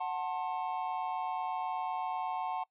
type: chord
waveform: triangle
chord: F# diminished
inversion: none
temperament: just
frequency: 740 / 888 / 1065.6 Hz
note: F#5 / A5 / C6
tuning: 0 / +16 / +31 cents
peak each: -34 / -35 / -38 dBFS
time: 0-2.64 s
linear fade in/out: 10 ms
effects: noise-tail reverb RT60 0.1 s tail -23 dB re dry + resampled to 8000 Hz